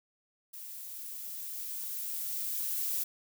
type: noise with level ramp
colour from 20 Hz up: violet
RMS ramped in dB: -45 to -32 dBFS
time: 0.53-3.04 s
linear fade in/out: 10 ms
effects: none